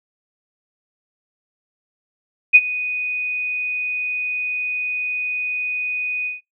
sine tone with ADSR envelope, 2486 Hz, D#7, 2 cents flat, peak -3 dBFS, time 2.53-6.41 s, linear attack 23 ms, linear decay 45 ms, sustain -18 dB, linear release 150 ms, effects noise-tail reverb RT60 0.2 s tail -26 dB re dry

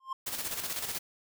triangle tone with exponential growth, 1058 Hz, C6, 19 cents sharp, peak -27 dBFS, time 0-0.13 s, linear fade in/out 5 ms, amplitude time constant 27 ms
white noise with tremolo, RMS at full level -34 dBFS, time 0.26-0.99 s, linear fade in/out 10 ms, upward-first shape square, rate 16 Hz, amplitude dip 50%
effects none

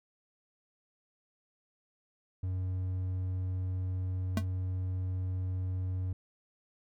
triangle tone, 92.5 Hz, F#2, in tune, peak -29 dBFS, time 2.43-6.13 s, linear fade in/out 5 ms
square tone with exponential decay, 218 Hz, A3, 16 cents flat, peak -25 dBFS, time 4.37-4.45 s, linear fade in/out 2 ms, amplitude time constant 16 ms
effects none

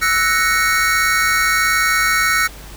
square chord, F# dominant seventh, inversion third, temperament equal, 1318.5 / 1480 / 1864.7 / 2217 Hz, E6 / F#6 / A#6 / C#7, 0 / 0 / 0 / 0 cents, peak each -20 dBFS, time 0.01-2.48 s, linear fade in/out 20 ms, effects added 50 Hz sine -35 dBFS peak until 2.76 s + pink hiss -38 dBFS RMS until 2.76 s

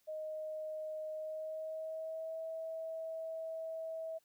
sine tone with pitch glide, 622.3 to 647.2 Hz, D#5 to E5, 0 to -32 cents, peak -39 dBFS, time 0.07-4.19 s, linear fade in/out 20 ms, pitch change +68 cents, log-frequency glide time 1.13-2.4 s, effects white hiss -75 dBFS RMS until 4.24 s

